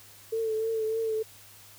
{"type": "tone with vibrato", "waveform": "sine", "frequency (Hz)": 443.8, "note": "A4", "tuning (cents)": 15, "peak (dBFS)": -26, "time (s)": [0.32, 1.23], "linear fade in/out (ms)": 10, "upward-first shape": "triangle", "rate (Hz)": 3.3, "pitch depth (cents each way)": 40, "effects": ["added 101 Hz sine -60 dBFS peak until 1.78 s", "white hiss -52 dBFS RMS until 1.78 s"]}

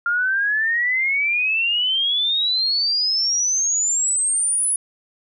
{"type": "exponential sweep", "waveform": "sine", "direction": "up", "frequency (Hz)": [1392, 10410], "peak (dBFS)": -17, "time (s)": [0.06, 4.76], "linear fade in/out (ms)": 2, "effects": []}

